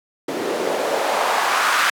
white noise with band-pass filter sweep, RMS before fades -20 dBFS, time 0.28-1.9 s, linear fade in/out 5 ms, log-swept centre 310 to 1500 Hz, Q 2, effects high-pass 200 Hz 12 dB/octave

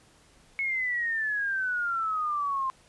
sine exponential sweep, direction down, 2200 to 1046.5 Hz, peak -26 dBFS, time 0.59-2.7 s, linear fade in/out 0 ms, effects pink hiss -59 dBFS RMS until 2.88 s + resampled to 24000 Hz

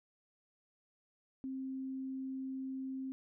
sine tone, 264.4 Hz, C4, 18 cents sharp, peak -38 dBFS, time 1.44-3.12 s, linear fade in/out 0 ms, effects none

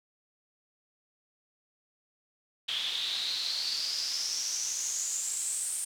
pink noise with band-pass filter sweep, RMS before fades -33 dBFS, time 2.68-5.85 s, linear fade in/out 10 ms, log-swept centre 3300 to 8900 Hz, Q 7.7, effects none

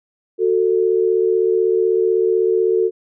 sine tone pair together, 369.2 / 445.2 Hz, F#4 / A4, -4 / +20 cents, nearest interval minor third, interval 324 cents, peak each -16 dBFS, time 0.38-2.91 s, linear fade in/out 50 ms, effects none

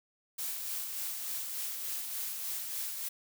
blue noise with tremolo, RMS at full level -36 dBFS, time 0.38-3.09 s, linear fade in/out 10 ms, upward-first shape sine, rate 3.4 Hz, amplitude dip 35%, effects none

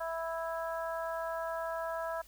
harmonic tone, 329 Hz, E4, 3 cents flat, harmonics 2 / 3 / 4 / 5, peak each -36 / -40 / -42 / -44 dBFS, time 0-2.22 s, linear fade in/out 10 ms, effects added 50 Hz sine -59 dBFS peak until 2.27 s + white hiss -60 dBFS RMS until 2.27 s

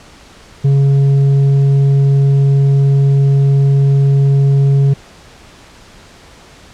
sine tone with tanh clipping, 138.59 Hz, C#3, in tune, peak -8 dBFS, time 0.64-4.94 s, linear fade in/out 10 ms, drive 5 dB, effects pink hiss -40 dBFS RMS until 6.73 s + low-pass 7000 Hz 12 dB/octave

